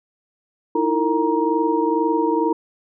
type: tone cluster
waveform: sine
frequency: 312.8 / 334.9 / 456.7 / 941 Hz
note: D#4 / E4 / A#4 / A#5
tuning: +9 / +27 / -36 / +16 cents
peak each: -22 dBFS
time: 0.75-2.53 s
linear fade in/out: 5 ms
effects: none